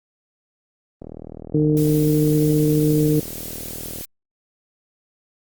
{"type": "click train", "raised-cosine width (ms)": 2, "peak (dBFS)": -21, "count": 120, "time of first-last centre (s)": [1.02, 4.01], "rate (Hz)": 39.8}
{"type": "harmonic tone", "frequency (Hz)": 151.8, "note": "D#3", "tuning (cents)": -42, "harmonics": [1, 2, 3], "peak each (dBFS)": [-18, -18, -21], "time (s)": [1.54, 3.2], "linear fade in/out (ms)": 5}
{"type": "noise", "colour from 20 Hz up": "blue", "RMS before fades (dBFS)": -33, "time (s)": [1.77, 4.05], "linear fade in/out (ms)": 0}
{"effects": ["Opus 32 kbps"]}